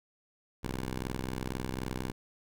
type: ring-modulated tone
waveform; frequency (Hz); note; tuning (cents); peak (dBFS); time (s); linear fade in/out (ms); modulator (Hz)
10% pulse; 64; C2; -38; -23; 0.63-2.12; 10; 52.9
effects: none